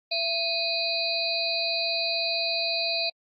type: tone cluster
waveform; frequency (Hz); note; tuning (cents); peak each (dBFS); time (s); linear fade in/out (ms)
sine; 670 / 2485 / 3957 / 4176 / 4613; E5 / D#7 / B7 / C8 / D8; +28 / -3 / +3 / -4 / -32; -31; 0.11-3.1; 10
effects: AAC 48 kbps